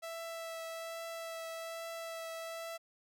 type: tone with vibrato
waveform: sawtooth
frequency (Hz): 659.3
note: E5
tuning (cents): 0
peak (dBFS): -37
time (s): 0.02-2.78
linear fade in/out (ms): 20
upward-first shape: triangle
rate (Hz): 1.2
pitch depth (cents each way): 13
effects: none